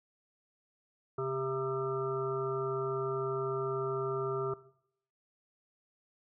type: harmonic tone with a mistuned harmonic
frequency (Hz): 133.3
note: C3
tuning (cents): +33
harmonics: 1 / 3 / 5 / 7 / 9 / 10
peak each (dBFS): -39 / -34 / -44 / -48 / -41 / -43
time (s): 1.18-4.54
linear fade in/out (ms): 5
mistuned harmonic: 3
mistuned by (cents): -17
effects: noise-tail reverb RT60 0.7 s tail -18 dB re dry